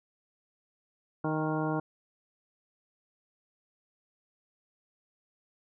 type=harmonic tone with a mistuned harmonic; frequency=155.56 Hz; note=D#3; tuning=in tune; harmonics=1 / 2 / 3 / 4 / 5 / 6 / 7 / 9; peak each=-33 / -32 / -37 / -38 / -38 / -40 / -40 / -41 dBFS; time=1.24-1.8 s; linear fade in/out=5 ms; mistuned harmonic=5; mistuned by=+18 cents; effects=none